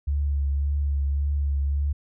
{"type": "tone with vibrato", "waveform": "sine", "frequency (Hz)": 70.9, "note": "C#2", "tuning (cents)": 40, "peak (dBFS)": -21, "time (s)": [0.07, 1.93], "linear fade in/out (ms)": 10, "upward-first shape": "triangle", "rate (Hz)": 1.8, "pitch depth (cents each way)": 31, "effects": []}